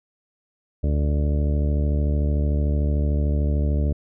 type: harmonic tone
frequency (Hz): 73.42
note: D2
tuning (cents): 0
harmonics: 1 / 2 / 3 / 4 / 5 / 6 / 7 / 8 / 9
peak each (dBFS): -19 / -27 / -31 / -33 / -39 / -36 / -45 / -36 / -49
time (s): 0.83-3.93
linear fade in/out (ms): 10
effects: none